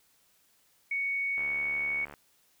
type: tone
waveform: sine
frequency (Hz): 2227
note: C#7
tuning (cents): +7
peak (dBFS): -28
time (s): 0.91-2.05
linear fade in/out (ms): 5
type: click train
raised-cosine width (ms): 0.5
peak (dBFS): -30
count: 56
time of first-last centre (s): 1.38-2.139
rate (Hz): 72.5
effects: white hiss -67 dBFS RMS until 2.6 s